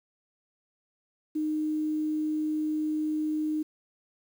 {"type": "tone with quantisation", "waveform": "sine", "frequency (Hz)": 307.9, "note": "D#4", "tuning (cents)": -18, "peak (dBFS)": -26, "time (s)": [1.35, 3.63], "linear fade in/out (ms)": 10, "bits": 9, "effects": []}